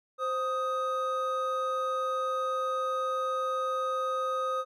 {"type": "tone pair together", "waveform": "triangle", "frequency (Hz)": [522, 1250.2], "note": ["C5", "D#6"], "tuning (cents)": [-4, 8], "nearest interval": "octave + minor third", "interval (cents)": 1512, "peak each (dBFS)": [-30, -28], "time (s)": [0.18, 4.65], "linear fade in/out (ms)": 50, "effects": []}